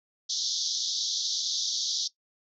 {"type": "band-pass noise", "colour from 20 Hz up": "white", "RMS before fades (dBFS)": -30, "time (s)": [0.29, 2.08], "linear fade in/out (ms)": 10, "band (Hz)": [3400, 6300], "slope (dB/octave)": 96, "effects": ["noise-tail reverb RT60 0.1 s tail -18 dB re dry"]}